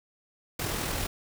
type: noise with amplitude modulation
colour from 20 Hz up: pink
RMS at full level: -30 dBFS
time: 0.59-1.07 s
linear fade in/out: 5 ms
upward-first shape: sine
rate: 41.3 Hz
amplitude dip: 35%
effects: none